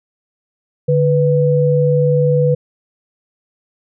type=tone pair together; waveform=sine; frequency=146.84 / 493.9 Hz; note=D3 / B4; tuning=0 / 0 cents; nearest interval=octave + major sixth; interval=2100 cents; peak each=-13 dBFS; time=0.88-2.55 s; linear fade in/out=10 ms; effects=none